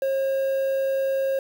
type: tone with quantisation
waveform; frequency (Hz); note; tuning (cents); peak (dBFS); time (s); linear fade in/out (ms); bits
triangle; 539; C#5; -49; -19; 0.02-1.39; 2; 7
effects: none